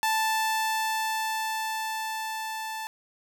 sawtooth tone with level ramp, 880 Hz, A5, in tune, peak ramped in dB -19 to -29 dBFS, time 0.03-2.87 s, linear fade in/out 0 ms, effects none

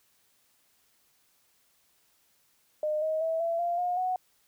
sine tone with pitch steps, 610 / 629.7 / 650 / 671 / 692.7 / 715 / 738.1 Hz, D#5 / D#5 / E5 / E5 / F5 / F5 / F#5, -34 / +21 / -24 / +31 / -14 / +41 / -4 cents, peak -26 dBFS, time 2.83-4.16 s, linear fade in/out 2 ms, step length 190 ms, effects white hiss -68 dBFS RMS until 4.47 s

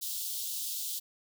white high-pass noise, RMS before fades -36 dBFS, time 0.01-1 s, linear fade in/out 20 ms, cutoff 3200 Hz, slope 48 dB/octave, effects none

